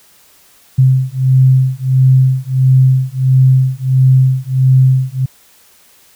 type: beating tone pair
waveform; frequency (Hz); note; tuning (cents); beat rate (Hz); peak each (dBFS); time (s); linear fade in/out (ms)
sine; 130 / 131.5; C3 / C3; -11 / +9; 1.5; -10; 0.78-5.26; 10
effects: white hiss -47 dBFS RMS until 6.15 s